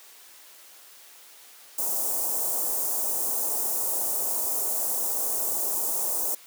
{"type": "band-stop noise", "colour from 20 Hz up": "white", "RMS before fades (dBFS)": -27, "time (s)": [1.78, 6.35], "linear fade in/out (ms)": 5, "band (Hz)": [900, 7200], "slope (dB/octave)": 24, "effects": ["white hiss -50 dBFS RMS until 6.46 s", "high-pass 400 Hz 12 dB/octave"]}